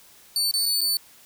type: tone with dropouts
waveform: sawtooth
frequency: 4501 Hz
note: C#8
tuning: 26 cents sharp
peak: -18 dBFS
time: 0.36-0.97 s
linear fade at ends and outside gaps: 1 ms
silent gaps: 0.512-0.539 / 0.657-0.661 / 0.808-0.814 s
effects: white hiss -52 dBFS RMS until 1.25 s